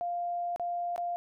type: tone with dropouts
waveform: sine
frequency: 698.5 Hz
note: F5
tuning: in tune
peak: -30 dBFS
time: 0.01-1.16 s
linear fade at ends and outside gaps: 0 ms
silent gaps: 0.561-0.597 / 0.961-0.979 s
effects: none